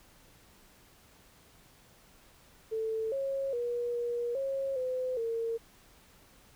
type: tone with pitch steps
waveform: sine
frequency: 443.2 / 545 / 480.1 / 477.1 / 543 / 510 / 457.6 Hz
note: A4 / C#5 / B4 / A#4 / C#5 / C5 / A#4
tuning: +13 / -29 / -49 / +40 / -36 / -44 / -32 cents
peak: -30 dBFS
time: 2.71-5.58 s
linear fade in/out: 20 ms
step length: 410 ms
effects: pink hiss -60 dBFS RMS until 6.55 s